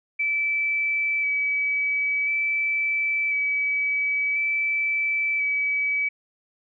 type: tone with vibrato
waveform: sine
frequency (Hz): 2300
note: D7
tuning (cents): -37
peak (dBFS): -21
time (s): 0.19-6.09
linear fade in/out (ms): 10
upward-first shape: square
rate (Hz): 0.48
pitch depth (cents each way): 12
effects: none